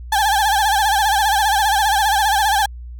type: tone with vibrato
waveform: 35% pulse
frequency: 828 Hz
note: G#5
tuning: 5 cents flat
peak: -12 dBFS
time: 0.12-2.66 s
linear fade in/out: 5 ms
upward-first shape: sine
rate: 15 Hz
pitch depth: 110 cents each way
effects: added 60 Hz sine -30 dBFS peak until 2.99 s